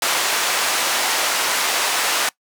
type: band-pass noise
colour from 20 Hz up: pink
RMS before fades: -20 dBFS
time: 0.02-2.29 s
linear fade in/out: 2 ms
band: 770 to 11000 Hz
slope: 12 dB/octave
effects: noise-tail reverb RT60 0.1 s tail -22 dB re dry